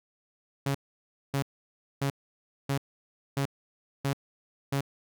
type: tone bursts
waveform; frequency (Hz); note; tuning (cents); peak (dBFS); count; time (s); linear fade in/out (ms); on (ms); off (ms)
sawtooth; 138.59; C#3; 0; -22; 7; 0.66-4.809; 5; 87; 590
effects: none